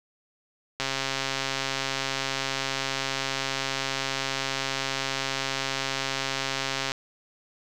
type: click train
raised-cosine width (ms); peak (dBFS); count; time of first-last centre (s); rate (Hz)
0.2; -10; 827; 0.8-6.919; 135
effects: none